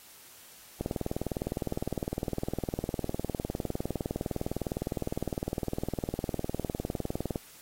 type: click train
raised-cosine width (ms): 2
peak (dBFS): -17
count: 130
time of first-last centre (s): 0.81-7.358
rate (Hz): 19.7
effects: white hiss -53 dBFS RMS until 7.61 s + AAC 48 kbps